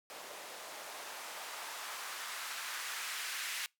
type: noise with band-pass filter sweep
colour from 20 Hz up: blue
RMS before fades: -43 dBFS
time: 0.1-3.66 s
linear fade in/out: 0 ms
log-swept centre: 510 to 1900 Hz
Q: 1.2
effects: noise-tail reverb RT60 0.2 s tail -25 dB re dry